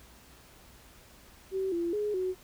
sine tone with pitch steps, 382.3 / 341.2 / 417.9 / 370.7 Hz, G4 / F4 / G#4 / F#4, -43 / -40 / +11 / +3 cents, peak -28 dBFS, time 1.51-2.35 s, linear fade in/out 50 ms, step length 210 ms, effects added 60 Hz sine -61 dBFS peak until 2.43 s + pink hiss -56 dBFS RMS until 2.43 s

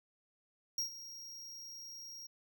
square tone with ADSR envelope, 5610 Hz, F8, 7 cents sharp, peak -32 dBFS, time 0.78-2.27 s, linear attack 3 ms, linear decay 110 ms, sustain -15 dB, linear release 9 ms, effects none

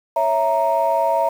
sine chord, A# diminished, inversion first, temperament equal, 554.4 / 659.3 / 932.3 Hz, C#5 / E5 / A#5, 0 / 0 / 0 cents, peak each -22 / -18 / -18 dBFS, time 0.16-1.29 s, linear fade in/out 5 ms, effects tanh soft clip ceiling -8 dBFS + 7-bit

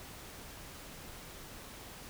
silence, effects pink hiss -49 dBFS RMS until 2.09 s

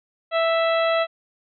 harmonic tone, 659.3 Hz, E5, in tune, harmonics 1 / 2 / 3 / 4 / 5 / 6, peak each -19 / -25 / -29 / -31 / -33 / -35 dBFS, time 0.31-1.07 s, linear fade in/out 50 ms, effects none

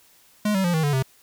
square tone with pitch steps, 210 / 191.46 / 174.56 / 159.15 / 145.1 / 132.29 Hz, G#3 / G3 / F3 / D#3 / D3 / C3, +19 / -41 / -1 / +39 / -21 / +19 cents, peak -20 dBFS, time 0.45-1.026 s, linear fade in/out 5 ms, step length 96 ms, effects white hiss -56 dBFS RMS until 1.22 s

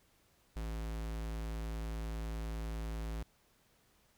square tone, 55 Hz, A1, in tune, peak -38 dBFS, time 0.56-3.23 s, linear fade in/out 5 ms, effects pink hiss -70 dBFS RMS until 4.17 s

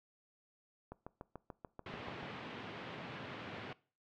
click train, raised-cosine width 1 ms, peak -32 dBFS, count 10, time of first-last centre 0.92-2.23 s, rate 6.87 Hz
pink band-pass noise, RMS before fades -47 dBFS, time 1.86-3.73 s, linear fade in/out 2 ms, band 110 to 3300 Hz, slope 24 dB/octave
effects noise-tail reverb RT60 0.4 s tail -21 dB re dry

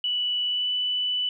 sine tone with pitch glide, 2958 to 2982 Hz, F#7 to F#7, -1 to +13 cents, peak -23 dBFS, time 0.04-1.29 s, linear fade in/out 2 ms, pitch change +14 cents, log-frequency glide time 0.46-0.7 s, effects none

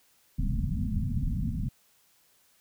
pink low-pass noise, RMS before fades -29 dBFS, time 0.38-1.69 s, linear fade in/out 10 ms, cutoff 250 Hz, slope 96 dB/octave, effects white hiss -65 dBFS RMS until 2.6 s

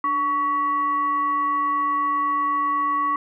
sine tone with frequency modulation, 1123 Hz, C#6, 22 cents sharp, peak -19 dBFS, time 0.04-3.16 s, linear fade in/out 2 ms, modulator 828 Hz, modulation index 0.38, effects none

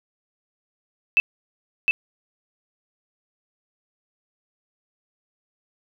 sine tone with echo, 2636 Hz, E7, 1 cent flat, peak -13 dBFS, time 1.17-1.2 s, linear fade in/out 0 ms, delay 710 ms, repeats 1, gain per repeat -2 dB, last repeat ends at 1.91 s, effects none

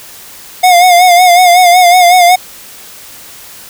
square tone with vibrato, 715 Hz, F5, 41 cents sharp, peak -3 dBFS, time 0.63-2.36 s, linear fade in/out 10 ms, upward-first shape sine, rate 5.4 Hz, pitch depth 58 cents each way, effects white hiss -32 dBFS RMS until 3.69 s

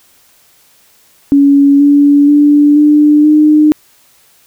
sine tone with pitch steps, 281.2 / 286.6 / 292.1 / 297.7 / 303.5 Hz, C#4 / D4 / D4 / D4 / D#4, +25 / -42 / -9 / +24 / -43 cents, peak -3 dBFS, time 1.32-3.72 s, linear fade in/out 0 ms, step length 480 ms, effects white hiss -48 dBFS RMS until 4.46 s

